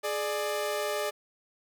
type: tone pair together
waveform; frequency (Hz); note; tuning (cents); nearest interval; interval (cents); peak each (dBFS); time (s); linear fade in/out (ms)
sawtooth; 420 / 594; G#4 / D5; +19 / +20; tritone; 601; -29 / -27; 0.03-1.11; 20
effects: none